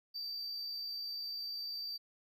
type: tone with amplitude modulation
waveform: triangle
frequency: 4649 Hz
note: D8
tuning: 18 cents flat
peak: -36 dBFS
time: 0.14-1.98 s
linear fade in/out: 20 ms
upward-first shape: sine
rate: 60.1 Hz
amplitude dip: 35%
effects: none